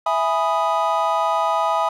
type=chord; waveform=triangle; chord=E major seventh; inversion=none; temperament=equal; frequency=659.3 / 830.6 / 987.8 / 1244.5 Hz; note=E5 / G#5 / B5 / D#6; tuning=0 / 0 / 0 / 0 cents; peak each=-21 dBFS; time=0.06-1.89 s; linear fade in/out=5 ms; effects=none